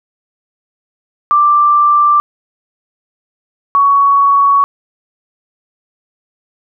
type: tone pair in turn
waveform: sine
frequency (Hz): 1178 / 1120.3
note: D6 / C#6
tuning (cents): +5 / +18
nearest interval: minor second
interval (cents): 87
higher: first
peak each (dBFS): -6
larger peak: neither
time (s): 1.31-2.2 / 3.75-4.64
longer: neither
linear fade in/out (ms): 0
effects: none